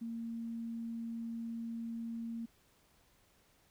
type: tone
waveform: sine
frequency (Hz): 230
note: A#3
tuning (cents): -23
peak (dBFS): -38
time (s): 0.01-2.46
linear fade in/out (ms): 10
effects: pink hiss -69 dBFS RMS until 3.7 s